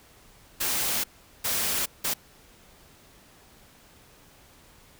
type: noise bursts at uneven times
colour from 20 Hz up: white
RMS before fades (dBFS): -27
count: 3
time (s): 0.6-1.04 / 1.44-1.86 / 2.04-2.14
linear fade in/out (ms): 10
effects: pink hiss -55 dBFS RMS until 4.99 s